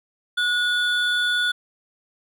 triangle tone pair together, 1456 / 3463 Hz, F#6 / A7, -28 / -28 cents, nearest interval octave + minor third, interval 1500 cents, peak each -19 / -22 dBFS, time 0.37-1.52 s, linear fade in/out 10 ms, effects none

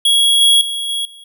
square tone with level steps, 3322 Hz, G#7, in tune, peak -10 / -8 / -20 / -18 / -37 dBFS, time 0.05-1.24 s, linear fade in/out 5 ms, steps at 0.41 / 0.61 / 0.89 / 1.05 s, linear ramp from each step 2 ms, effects none

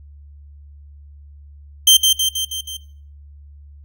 sawtooth tone with echo, 3136 Hz, G7, in tune, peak -4 dBFS, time 1.87-1.97 s, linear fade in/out 5 ms, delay 160 ms, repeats 5, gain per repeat -4 dB, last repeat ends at 2.77 s, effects noise-tail reverb RT60 0.5 s tail -18 dB re dry + added 72 Hz sine -39 dBFS peak until 3.84 s

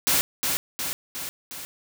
white noise with echo, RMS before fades -21 dBFS, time 0.07-0.21 s, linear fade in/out 0 ms, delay 360 ms, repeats 4, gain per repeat -4 dB, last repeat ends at 1.65 s, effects none

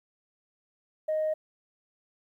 sine tone, 622.3 Hz, D#5, in tune, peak -24 dBFS, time 1.08-1.34 s, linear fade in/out 10 ms, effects tanh soft clip ceiling -22 dBFS + 11-bit

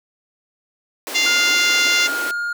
pink high-pass noise, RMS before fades -29 dBFS, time 1.07-2.31 s, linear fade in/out 0 ms, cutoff 250 Hz, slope 96 dB/octave
harmonic tone, 696 Hz, F5, 6 cents flat, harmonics 3 / 4 / 5 / 6 / 7 / 8 / 9 / 10, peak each -19 / -21 / -23 / -25 / -26 / -27 / -28 / -29 dBFS, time 1.14-2.08 s, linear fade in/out 20 ms
triangle tone, 1417 Hz, F6, 25 cents sharp, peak -19 dBFS, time 1.26-2.53 s, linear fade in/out 5 ms
effects none

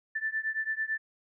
sine beating tone pair, 1760 / 1769 Hz, A6 / A6, 0 / +9 cents, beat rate 9 Hz, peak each -32 / -33 dBFS, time 0.15-0.98 s, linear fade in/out 10 ms, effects none

